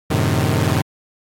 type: chord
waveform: sawtooth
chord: F# diminished seventh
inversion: none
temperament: equal with one note detuned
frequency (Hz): 92.5 / 110 / 130.81 / 153.42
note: F#2 / A2 / C3 / Eb3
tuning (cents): 0 / 0 / 0 / -24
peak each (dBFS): -17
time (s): 0.1-0.82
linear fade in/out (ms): 10
effects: AAC 48 kbps